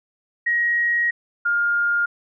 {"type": "tone pair in turn", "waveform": "sine", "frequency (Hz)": [1892, 1411.7], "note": ["A#6", "F6"], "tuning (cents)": [25, 18], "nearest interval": "perfect fourth", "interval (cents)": 507, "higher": "first", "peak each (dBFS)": -17, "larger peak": "neither", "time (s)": [[0.46, 1.11], [1.45, 2.06]], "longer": "first", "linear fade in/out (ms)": 10, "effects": []}